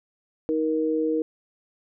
sine tone pair together, 314.7 / 471.5 Hz, D#4 / A#4, +20 / +20 cents, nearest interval perfect fifth, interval 700 cents, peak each -24 dBFS, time 0.49-1.22 s, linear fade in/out 0 ms, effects none

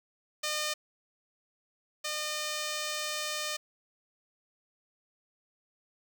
5% pulse tone pair in turn, 607 / 607 Hz, D#5 / D#5, -43 / -43 cents, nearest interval unison, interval 0 cents, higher neither, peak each -19 / -21 dBFS, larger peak first, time 0.43-0.74 / 2.04-3.57 s, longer second, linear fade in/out 10 ms, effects none

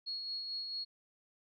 sine tone with tremolo, 4320 Hz, C#8, 45 cents flat, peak -36 dBFS, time 0.06-0.85 s, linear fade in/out 20 ms, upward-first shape sine, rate 4.5 Hz, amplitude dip 35%, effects none

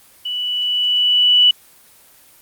sine tone with level ramp, 2960 Hz, F#7, in tune, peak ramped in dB -21 to -7 dBFS, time 0.25-1.51 s, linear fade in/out 5 ms, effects white hiss -48 dBFS RMS until 2.41 s + Opus 24 kbps

